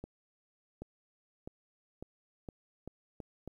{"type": "accelerating click train", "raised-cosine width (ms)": 2, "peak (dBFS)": -29, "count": 8, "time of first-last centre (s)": [0.04, 3.476], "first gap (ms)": 780, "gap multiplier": 0.84, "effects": ["11-bit"]}